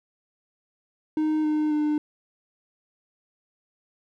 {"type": "tone with pitch steps", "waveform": "triangle", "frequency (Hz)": [309.4, 305, 300.6], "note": ["D#4", "D#4", "D4"], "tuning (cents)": [-10, -34, 40], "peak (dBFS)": -19, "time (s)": [1.17, 1.98], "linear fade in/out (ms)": 2, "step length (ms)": 270, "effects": []}